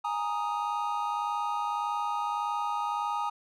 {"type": "chord", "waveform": "triangle", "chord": "Ab suspended second", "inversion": "none", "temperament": "equal", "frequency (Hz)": [830.6, 932.3, 1244.5], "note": ["Ab5", "Bb5", "Eb6"], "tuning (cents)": [0, 0, 0], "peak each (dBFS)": -31, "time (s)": [0.04, 3.3], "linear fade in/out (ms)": 10, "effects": []}